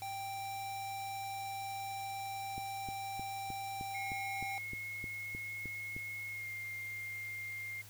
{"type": "tone", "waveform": "square", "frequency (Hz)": 785, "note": "G5", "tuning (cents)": 2, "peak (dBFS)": -40, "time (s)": [0.02, 4.58], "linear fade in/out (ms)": 0}
{"type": "click train", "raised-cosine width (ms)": 3, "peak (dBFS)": -33, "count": 12, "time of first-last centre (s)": [2.58, 5.965], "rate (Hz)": 3.25}
{"type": "tone with pitch glide", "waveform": "sine", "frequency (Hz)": [2166, 2115], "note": ["C#7", "C7"], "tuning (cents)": [-41, 18], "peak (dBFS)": -40, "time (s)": [3.94, 7.82], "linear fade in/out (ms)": 10, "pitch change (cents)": -41, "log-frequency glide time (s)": [6.31, 6.49]}
{"effects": ["added 104 Hz sine -55 dBFS peak until 7.89 s", "white hiss -56 dBFS RMS until 7.89 s"]}